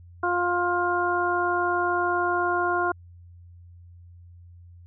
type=harmonic tone; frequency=352.8 Hz; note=F4; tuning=18 cents sharp; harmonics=1 / 2 / 3 / 4; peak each=-27 / -27 / -27 / -27 dBFS; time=0.23-2.92 s; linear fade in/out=5 ms; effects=added 87 Hz sine -45 dBFS peak until 4.86 s